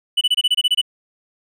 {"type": "tone bursts", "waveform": "triangle", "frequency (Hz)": 2971, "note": "F#7", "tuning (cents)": 6, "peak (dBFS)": -11, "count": 10, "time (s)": [0.17, 0.815], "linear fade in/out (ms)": 10, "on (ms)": 42, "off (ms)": 25, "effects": []}